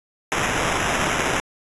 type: noise with sample-and-hold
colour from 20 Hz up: violet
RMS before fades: -22 dBFS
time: 0.32-1.4 s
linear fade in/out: 0 ms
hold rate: 4410 Hz
effects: resampled to 24000 Hz